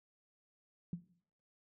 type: tone with exponential decay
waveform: sine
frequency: 174.61 Hz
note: F3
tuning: in tune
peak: -33 dBFS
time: 0.93-1.04 s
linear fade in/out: 2 ms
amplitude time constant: 22 ms
effects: noise-tail reverb RT60 0.6 s tail -18 dB re dry